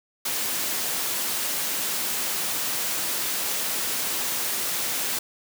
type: high-pass noise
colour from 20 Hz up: white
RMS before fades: -27 dBFS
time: 0.25-5.19 s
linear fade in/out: 5 ms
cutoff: 150 Hz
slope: 12 dB/octave
effects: none